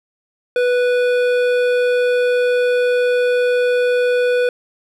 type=tone with hard clipping; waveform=triangle; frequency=492.9 Hz; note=B4; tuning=3 cents flat; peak=-15 dBFS; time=0.56-4.49 s; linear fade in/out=2 ms; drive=16 dB; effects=none